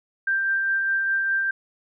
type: tone with tremolo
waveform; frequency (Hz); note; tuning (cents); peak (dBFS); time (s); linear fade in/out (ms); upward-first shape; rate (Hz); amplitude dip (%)
sine; 1577; G6; +10; -19; 0.27-1.51; 5; sine; 4.9; 25
effects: none